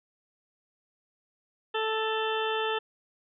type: harmonic tone with a mistuned harmonic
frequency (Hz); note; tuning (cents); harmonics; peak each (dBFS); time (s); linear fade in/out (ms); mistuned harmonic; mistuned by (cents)
439.6; A4; -2; 1 / 2 / 3 / 4 / 6 / 7 / 8; -30 / -33 / -35 / -36 / -38 / -38 / -39; 1.74-2.79; 10; 6; +26
effects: none